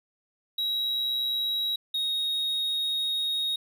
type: tone pair in turn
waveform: triangle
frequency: 3857 / 3749 Hz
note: B7 / A#7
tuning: -42 / +9 cents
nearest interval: unison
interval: 49 cents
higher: first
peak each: -24 dBFS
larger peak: neither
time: 0.58-1.76 / 1.94-3.56 s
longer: second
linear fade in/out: 5 ms
effects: none